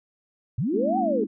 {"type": "linear two-way sweep", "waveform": "sine", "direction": "up then down", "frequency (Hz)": [95.3, 784, 394.3], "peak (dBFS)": -22, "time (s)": [0.58, 1.24], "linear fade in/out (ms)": 5, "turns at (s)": 0.98}
{"type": "chord", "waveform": "sine", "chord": "A# half-diminished seventh", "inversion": "third", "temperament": "equal", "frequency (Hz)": [207.7, 233.1, 277.2, 329.6], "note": ["G#3", "A#3", "C#4", "E4"], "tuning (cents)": [0, 0, 0, 0], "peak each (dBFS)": -30, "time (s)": [0.72, 1.27], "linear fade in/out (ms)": 20}
{"effects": []}